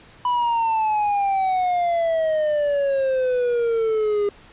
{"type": "exponential sweep", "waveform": "triangle", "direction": "down", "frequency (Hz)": [992, 405.4], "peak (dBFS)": -16, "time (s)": [0.25, 4.29], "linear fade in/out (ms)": 2, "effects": ["pink hiss -48 dBFS RMS until 4.52 s", "resampled to 8000 Hz"]}